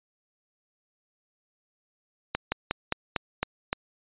slowing click train, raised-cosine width 0.3 ms, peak -9 dBFS, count 7, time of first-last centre 2.35-3.73 s, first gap 170 ms, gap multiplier 1.12, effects resampled to 8000 Hz

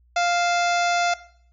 harmonic tone with a mistuned harmonic, 698.5 Hz, F5, in tune, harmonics 1 / 2 / 3 / 4 / 5 / 6 / 7 / 8 / 9 / 10, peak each -20 / -26 / -30 / -32 / -34 / -36 / -37 / -38 / -39 / -40 dBFS, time 0.16-1.14 s, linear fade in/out 5 ms, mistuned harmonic 4, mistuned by -110 cents, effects noise-tail reverb RT60 0.6 s tail -17 dB re dry + added 60 Hz sine -55 dBFS peak until 1.52 s

